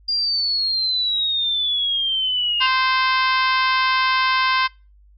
sine exponential sweep, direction down, 4823 to 2800 Hz, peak -18 dBFS, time 0.08-2.67 s, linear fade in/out 10 ms
harmonic tone, 520 Hz, C5, 11 cents flat, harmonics 2 / 3 / 4 / 5 / 6 / 7 / 8 / 9 / 10, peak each -19 / -23 / -25 / -27 / -29 / -30 / -31 / -32 / -33 dBFS, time 2.6-4.68 s, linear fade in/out 20 ms
effects noise-tail reverb RT60 0.3 s tail -25 dB re dry + added 50 Hz sine -48 dBFS peak until 5.17 s

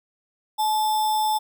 sine tone with sample-and-hold, 860 Hz, A5, 40 cents flat, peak -19 dBFS, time 0.58-1.39 s, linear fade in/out 20 ms, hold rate 4410 Hz, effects none

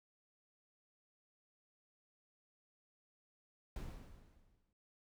brown noise with exponential decay, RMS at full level -42 dBFS, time 3.76-4.73 s, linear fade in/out 2 ms, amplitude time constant 210 ms, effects none

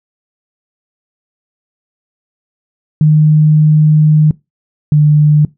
sine tone pair in turn, 153.3 / 149.89 Hz, D#3 / D3, -25 / +36 cents, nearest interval unison, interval 39 cents, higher first, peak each -4 dBFS, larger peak neither, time 3.01-4.31 / 4.92-5.45 s, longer first, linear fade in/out 2 ms, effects noise-tail reverb RT60 0.2 s tail -21 dB re dry

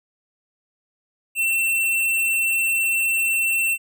square tone, 2697 Hz, E7, 39 cents sharp, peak -19 dBFS, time 1.35-3.78 s, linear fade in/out 50 ms, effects none

